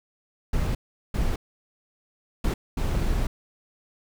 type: noise bursts at uneven times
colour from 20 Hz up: brown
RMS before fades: -24 dBFS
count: 4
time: 0.53-0.75 / 1.14-1.36 / 2.44-2.54 / 2.77-3.27 s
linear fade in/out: 5 ms
effects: none